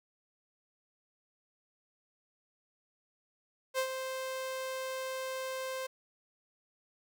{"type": "tone with ADSR envelope", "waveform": "sawtooth", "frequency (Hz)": 523, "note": "C5", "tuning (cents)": -1, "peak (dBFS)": -24, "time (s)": [3.74, 5.87], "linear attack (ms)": 46, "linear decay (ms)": 81, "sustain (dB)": -8, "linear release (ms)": 10, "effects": []}